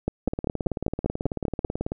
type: two click trains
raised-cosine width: 2 ms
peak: -14 / -10 dBFS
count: 31 / 9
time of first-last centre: 0.28-1.919 / 0.08-1.649 s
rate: 18.3 / 5.1 Hz
effects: none